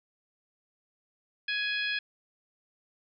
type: harmonic tone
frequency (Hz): 835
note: G#5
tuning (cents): +9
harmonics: 2 / 3 / 4 / 5 / 6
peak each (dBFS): -32 / -33 / -35 / -40 / -43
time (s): 1.48-1.99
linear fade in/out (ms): 5
effects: none